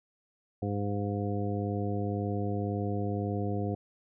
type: harmonic tone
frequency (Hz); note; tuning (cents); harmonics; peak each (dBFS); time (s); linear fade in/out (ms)
101.9; G#2; -32; 1 / 2 / 3 / 4 / 5 / 7; -32 / -35 / -37 / -38 / -39 / -40; 0.62-3.75; 5
effects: none